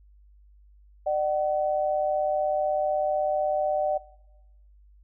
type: tone pair together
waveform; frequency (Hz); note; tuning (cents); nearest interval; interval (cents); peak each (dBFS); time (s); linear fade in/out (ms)
sine; 600 / 756; D5 / F#5; +37 / +37; major third; 400; -24 / -28; 1.06-3.98; 10
effects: noise-tail reverb RT60 0.9 s tail -19 dB re dry + added 50 Hz sine -52 dBFS peak until 5.03 s